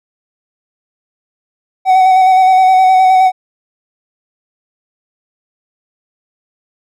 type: tone with vibrato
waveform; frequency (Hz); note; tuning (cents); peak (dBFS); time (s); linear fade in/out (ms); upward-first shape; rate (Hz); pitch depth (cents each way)
triangle; 751; F#5; +26; -3; 1.85-3.32; 50; square; 9.6; 19
effects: none